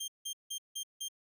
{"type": "tone bursts", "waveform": "20% pulse", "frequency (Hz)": 3184, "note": "G7", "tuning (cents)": 26, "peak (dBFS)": -31, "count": 5, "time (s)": [0, 1.085], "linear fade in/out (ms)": 10, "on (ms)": 81, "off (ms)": 170, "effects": []}